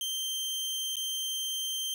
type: tone with dropouts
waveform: sawtooth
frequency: 3141 Hz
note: G7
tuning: 3 cents sharp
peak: -28 dBFS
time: 0.01-1.94 s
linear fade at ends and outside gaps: 1 ms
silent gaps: 0.957-0.967 s
effects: none